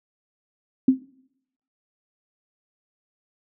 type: tone with exponential decay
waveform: sine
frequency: 261.6 Hz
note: C4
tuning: in tune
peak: -9 dBFS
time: 0.88-1.02 s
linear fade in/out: 5 ms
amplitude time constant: 30 ms
effects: noise-tail reverb RT60 0.8 s tail -23 dB re dry